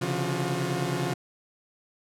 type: tone cluster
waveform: sawtooth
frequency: 133.2 / 143 / 171.3 / 359.1 Hz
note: C3 / D3 / F3 / F4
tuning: +31 / -46 / -33 / +48 cents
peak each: -28 dBFS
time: 0.01-1.14 s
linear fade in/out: 10 ms
effects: low-pass 12000 Hz 12 dB/octave